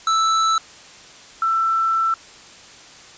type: tone pair in turn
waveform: square / sine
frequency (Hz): 1318.5 / 1333.8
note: E6 / E6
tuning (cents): 0 / +20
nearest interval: unison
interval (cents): 20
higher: second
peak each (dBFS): -16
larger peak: neither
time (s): 0.07-0.58 / 1.42-2.14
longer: second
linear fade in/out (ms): 2
effects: white hiss -43 dBFS RMS until 3.17 s + resampled to 16000 Hz